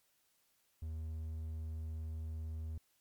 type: tone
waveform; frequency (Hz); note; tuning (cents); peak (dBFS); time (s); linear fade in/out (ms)
triangle; 79.4; D#2; +36; -37; 0.82-2.78; 5
effects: white hiss -75 dBFS RMS until 3 s + MP3 96 kbps